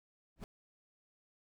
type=noise with exponential growth; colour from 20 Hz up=brown; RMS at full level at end=-37 dBFS; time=0.36-0.44 s; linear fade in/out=1 ms; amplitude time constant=16 ms; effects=none